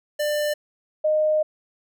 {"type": "tone pair in turn", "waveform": ["square", "sine"], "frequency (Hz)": [595, 616], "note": ["D5", "D#5"], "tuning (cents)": [22, -17], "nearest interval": "minor second", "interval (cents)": 61, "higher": "second", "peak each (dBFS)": [-22, -17], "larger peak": "second", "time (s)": [[0.19, 0.54], [1.04, 1.43]], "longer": "second", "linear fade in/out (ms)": 10, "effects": []}